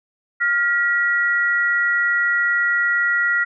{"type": "tone pair together", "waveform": "sine", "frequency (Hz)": [1408, 1925.5], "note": ["F6", "B6"], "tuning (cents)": [14, -44], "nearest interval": "perfect fourth", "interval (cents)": 542, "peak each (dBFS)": [-19, -18], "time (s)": [0.4, 3.45], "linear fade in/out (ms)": 20, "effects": []}